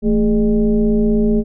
sine tone with frequency modulation, 220 Hz, A3, in tune, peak -11 dBFS, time 0.02-1.44 s, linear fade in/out 50 ms, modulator 192 Hz, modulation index 0.99, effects none

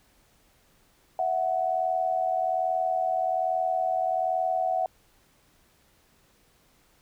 sine tone pair together, 659.3 / 740.5 Hz, E5 / F#5, 0 / +1 cents, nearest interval major second, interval 201 cents, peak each -28 / -25 dBFS, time 1.19-4.86 s, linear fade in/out 2 ms, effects pink hiss -63 dBFS RMS until 7.01 s

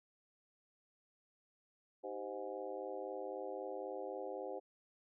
harmonic tone with a mistuned harmonic, 103.83 Hz, G#2, in tune, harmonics 3 / 4 / 5 / 6 / 7 / 8, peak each -52 / -46 / -45 / -50 / -50 / -53 dBFS, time 2.03-4.6 s, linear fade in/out 20 ms, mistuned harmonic 4, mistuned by -110 cents, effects none

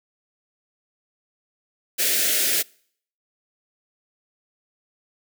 white band-stop noise, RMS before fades -21 dBFS, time 1.98-2.63 s, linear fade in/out 20 ms, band 660 to 1500 Hz, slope 48 dB/octave, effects noise-tail reverb RT60 0.6 s tail -26 dB re dry + high-pass 300 Hz 12 dB/octave

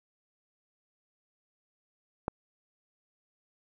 click, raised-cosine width 1 ms, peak -15 dBFS, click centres 2.281 s, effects none

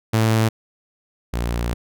sawtooth tone pair in turn, 111.1 / 58.85 Hz, A2 / A#1, +17 / +17 cents, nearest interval major seventh, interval 1100 cents, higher first, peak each -11 / -17 dBFS, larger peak first, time 0.13-0.49 / 1.33-1.74 s, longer second, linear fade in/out 10 ms, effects none

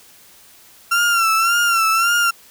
35% pulse tone with vibrato, 1364 Hz, F6, 41 cents flat, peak -12 dBFS, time 0.91-2.31 s, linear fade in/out 10 ms, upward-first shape sine, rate 1.8 Hz, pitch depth 66 cents each way, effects white hiss -47 dBFS RMS until 2.5 s

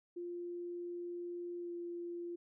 sine tone with pitch glide, 349.2 to 345.8 Hz, F4 to F4, 0 to -17 cents, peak -40 dBFS, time 0.16-2.36 s, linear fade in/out 10 ms, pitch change -17 cents, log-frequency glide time 1.6-1.71 s, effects none

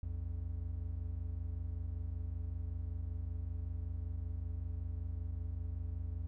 triangle tone pair together, 60.95 / 86.2 Hz, B1 / F2, -22 / -22 cents, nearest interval tritone, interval 600 cents, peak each -39 / -37 dBFS, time 0.03-6.27 s, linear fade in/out 0 ms, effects none

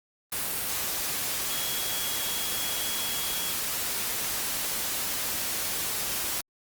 sine tone in noise, 3322 Hz, G#7, in tune, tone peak -36 dBFS, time 1.5-3.53 s, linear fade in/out 5 ms, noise white, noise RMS -30 dBFS, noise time 0.32-6.41 s, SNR -9 dB, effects Opus 32 kbps

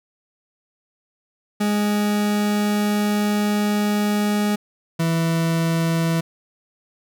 40% pulse tone pair in turn, 207.7 / 164.85 Hz, G#3 / E3, 0 / 0 cents, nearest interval major third, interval 400 cents, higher first, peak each -17 dBFS, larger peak neither, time 1.6-4.56 / 4.99-6.21 s, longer first, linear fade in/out 10 ms, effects none

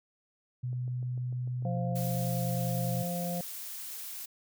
sine tone, 124.6 Hz, B2, 16 cents sharp, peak -31 dBFS, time 0.63-3.03 s, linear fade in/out 10 ms
click train, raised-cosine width 2 ms, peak -39 dBFS, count 11, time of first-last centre 0.73-2.22 s, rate 6.71 Hz
harmonic tone, 174.61 Hz, F3, in tune, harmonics 1 / 3 / 4, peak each -33 / -38 / -39 dBFS, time 1.65-3.41 s, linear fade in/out 2 ms
blue noise, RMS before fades -41 dBFS, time 1.95-4.26 s, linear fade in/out 10 ms
effects none

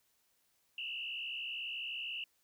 sine tone with frequency modulation, 2794 Hz, F7, in tune, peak -38 dBFS, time 0.78-2.24 s, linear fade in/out 2 ms, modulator 66.1 Hz, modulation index 2.3, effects white hiss -75 dBFS RMS until 2.43 s

